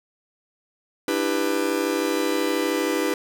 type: chord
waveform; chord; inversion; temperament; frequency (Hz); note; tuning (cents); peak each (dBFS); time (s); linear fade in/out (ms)
45% pulse; E minor seventh; third; just; 296.7 / 329.6 / 395.6 / 494.4; D4 / E4 / G4 / B4; +18 / 0 / +16 / +2; -27; 1.08-3.14; 2
effects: none